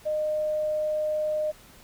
sine tone, 612 Hz, D#5, 29 cents flat, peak -24 dBFS, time 0.05-1.52 s, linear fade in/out 20 ms, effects pink hiss -52 dBFS RMS until 1.83 s

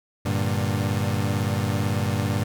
30% pulse chord, G minor, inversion none, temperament equal with one note detuned, 98.57 / 116.54 / 146.83 Hz, G2 / Bb2 / D3, +10 / 0 / 0 cents, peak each -22 / -24 / -27 dBFS, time 0.25-2.44 s, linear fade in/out 10 ms, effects none

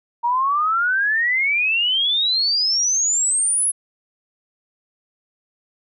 sine exponential sweep, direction up, 932.3 to 10750 Hz, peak -16 dBFS, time 0.23-3.72 s, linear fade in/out 20 ms, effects none

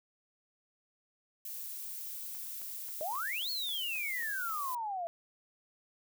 violet noise, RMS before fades -42 dBFS, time 1.45-4.75 s, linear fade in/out 2 ms
click train, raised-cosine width 0.3 ms, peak -38 dBFS, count 9, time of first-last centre 2.35-4.495 s, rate 3.73 Hz
sine exponential two-way sweep, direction up then down, 587.3 to 4439 to 662 Hz, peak -34 dBFS, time 3.01-5.07 s, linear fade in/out 0 ms, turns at 3.5 s
effects none

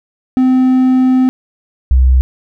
triangle / sine tone pair in turn, 257.3 / 64.33 Hz, C4 / C2, -29 / -29 cents, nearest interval 2 octaves, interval 2400 cents, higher first, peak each -5 dBFS, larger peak neither, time 0.37-1.29 / 1.91-2.21 s, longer first, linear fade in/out 0 ms, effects none

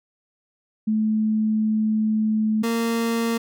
sine / 30% pulse tone pair in turn, 216.7 / 230.2 Hz, A3 / A#3, -26 / -22 cents, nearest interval minor second, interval 104 cents, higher second, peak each -18 dBFS, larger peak neither, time 0.87-2.63 / 2.63-3.38 s, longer first, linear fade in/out 10 ms, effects none

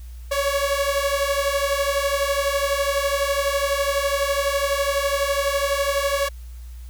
sawtooth beating tone pair, 554.4 / 566.4 Hz, C#5 / C#5, 0 / +37 cents, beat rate 12 Hz, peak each -19 dBFS, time 0.31-6.29 s, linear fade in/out 10 ms, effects added 60 Hz sine -34 dBFS peak until 6.89 s + white hiss -54 dBFS RMS until 6.89 s

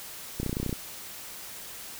clicks, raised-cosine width 3 ms, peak -17 dBFS, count 11, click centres 0.4 / 0.431 / 0.463 / 0.495 / 0.529 / 0.569 / 0.6 / 0.63 / 0.663 / 0.694 / 0.728 s, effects white hiss -42 dBFS RMS until 1.99 s

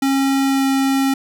square tone with pitch glide, 271.9 to 270.2 Hz, C#4 to C#4, -33 to -44 cents, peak -15 dBFS, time 0.02-1.14 s, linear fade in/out 5 ms, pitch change -11 cents, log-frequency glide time 0.45-0.65 s, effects none

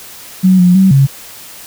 sine tone with pitch steps, 186.6 / 179 / 190.8 / 137 Hz, F#3 / F3 / G3 / C#3, +15 / +43 / -47 / -20 cents, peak -4 dBFS, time 0.43-1.07 s, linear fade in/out 20 ms, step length 160 ms, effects white hiss -33 dBFS RMS until 1.66 s

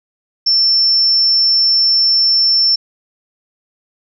sine tone, 5380 Hz, E8, 34 cents sharp, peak -9 dBFS, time 0.46-2.76 s, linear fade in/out 10 ms, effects none

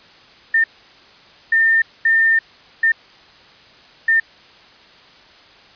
sine tone bursts at uneven times, 1808 Hz, A6, 47 cents sharp, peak -11 dBFS, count 5, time 0.54-0.64 / 1.52-1.82 / 2.05-2.39 / 2.83-2.92 / 4.08-4.2 s, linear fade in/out 5 ms, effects white hiss -46 dBFS RMS until 5.75 s + resampled to 11025 Hz

